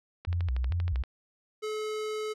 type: click train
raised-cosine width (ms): 0.3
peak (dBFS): -25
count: 11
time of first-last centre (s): 0.25-1.037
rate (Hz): 12.7
type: tone with vibrato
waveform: sine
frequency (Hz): 73.9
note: D2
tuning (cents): +11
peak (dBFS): -26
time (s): 0.27-1.03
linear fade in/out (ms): 10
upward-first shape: square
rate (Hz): 2.3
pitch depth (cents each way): 280
type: tone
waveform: square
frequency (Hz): 429.7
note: A4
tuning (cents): -41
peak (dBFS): -32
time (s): 1.62-2.34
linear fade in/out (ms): 20
effects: low-pass 8000 Hz 12 dB/octave